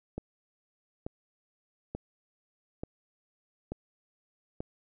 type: click train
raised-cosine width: 2 ms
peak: -22 dBFS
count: 6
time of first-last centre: 0.18-4.605 s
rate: 1.13 Hz
effects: none